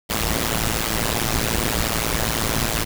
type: noise with amplitude modulation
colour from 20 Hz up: pink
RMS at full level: -18 dBFS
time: 0.09-2.85 s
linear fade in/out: 20 ms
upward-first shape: sine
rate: 112 Hz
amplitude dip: 100%
effects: none